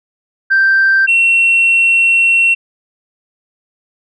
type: tone pair in turn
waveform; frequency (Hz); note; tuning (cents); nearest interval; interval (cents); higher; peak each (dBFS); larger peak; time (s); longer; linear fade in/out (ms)
sine; 1568 / 2720; G6 / F7; 0 / -46; minor seventh; 954; second; -6; neither; 0.5-1.07 / 1.07-2.55; second; 20
effects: tanh soft clip ceiling -4 dBFS